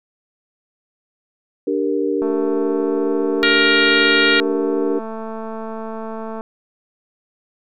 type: chord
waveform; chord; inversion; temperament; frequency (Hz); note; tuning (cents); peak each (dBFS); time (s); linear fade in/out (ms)
sine; G minor; second; equal; 293.7 / 392 / 466.2; D4 / G4 / Bb4; 0 / 0 / 0; -21; 1.67-4.99; 5
type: click train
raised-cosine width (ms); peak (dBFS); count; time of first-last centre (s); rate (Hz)
1; -17; 931; 2.22-6.409; 222
type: harmonic tone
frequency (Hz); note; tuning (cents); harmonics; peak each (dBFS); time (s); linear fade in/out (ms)
470.6; A#4; +16; 3 / 4 / 5 / 6 / 7 / 8 / 9; -17 / -19 / -21 / -23 / -24 / -25 / -26; 3.43-4.4; 0
effects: none